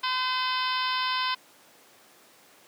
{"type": "harmonic tone", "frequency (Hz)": 511, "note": "C5", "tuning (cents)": -41, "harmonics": [2, 3, 4, 5, 6, 7, 8, 9, 10], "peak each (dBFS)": [-28, -34, -37, -36, -34, -36, -38, -40, -37], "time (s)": [0.03, 1.35], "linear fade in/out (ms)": 10, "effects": ["pink hiss -55 dBFS RMS until 2.67 s", "high-pass 300 Hz 12 dB/octave"]}